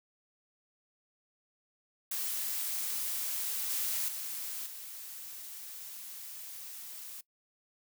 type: noise with level steps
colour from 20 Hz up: blue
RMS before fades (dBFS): -35 / -33 / -39 / -45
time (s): 2.11-7.21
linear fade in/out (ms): 5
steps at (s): 3.7 / 4.08 / 4.66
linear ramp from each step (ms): 5
effects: noise-tail reverb RT60 0.1 s tail -21 dB re dry